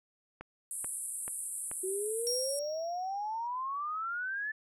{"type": "click train", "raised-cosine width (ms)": 0.5, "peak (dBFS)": -28, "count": 4, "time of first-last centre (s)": [0.41, 1.714], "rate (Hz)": 2.3}
{"type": "band-pass noise", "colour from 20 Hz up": "white", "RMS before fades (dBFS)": -39, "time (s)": [0.71, 2.59], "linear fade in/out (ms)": 0, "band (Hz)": [8200, 11000], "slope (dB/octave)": 96}
{"type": "exponential sweep", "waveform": "sine", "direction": "up", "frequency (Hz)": [370, 1760], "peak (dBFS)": -33, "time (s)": [1.83, 4.52], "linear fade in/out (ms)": 10}
{"type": "tone with exponential decay", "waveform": "triangle", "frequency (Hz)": 5588, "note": "F8", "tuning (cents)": 0, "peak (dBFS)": -29, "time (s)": [2.27, 3.47], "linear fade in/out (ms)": 0, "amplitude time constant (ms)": 260}
{"effects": []}